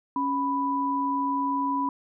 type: tone pair together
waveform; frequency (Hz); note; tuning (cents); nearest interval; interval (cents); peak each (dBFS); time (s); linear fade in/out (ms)
sine; 277.2 / 989.5; C#4 / B5; 0 / +3; octave + minor seventh; 2203; -28 / -25; 0.16-1.89; 2
effects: none